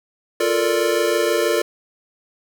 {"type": "chord", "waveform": "square", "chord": "Bb major seventh", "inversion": "second", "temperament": "equal", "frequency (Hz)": [349.2, 440, 466.2, 587.3], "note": ["F4", "A4", "Bb4", "D5"], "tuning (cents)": [0, 0, 0, 0], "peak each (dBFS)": -23, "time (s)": [0.4, 1.62], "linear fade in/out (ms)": 5, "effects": []}